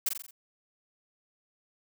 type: noise with echo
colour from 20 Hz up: blue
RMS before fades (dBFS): -27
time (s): 0.06-0.09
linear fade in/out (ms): 5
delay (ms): 44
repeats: 5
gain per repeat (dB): -5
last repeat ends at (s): 0.31
effects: none